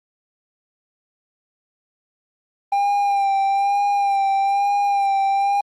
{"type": "tone with vibrato", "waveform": "triangle", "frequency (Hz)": 797, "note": "G5", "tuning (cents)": 28, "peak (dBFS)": -14, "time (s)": [2.72, 5.61], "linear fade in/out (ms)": 5, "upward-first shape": "sine", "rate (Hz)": 1.1, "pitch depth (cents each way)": 29, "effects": ["Opus 24 kbps"]}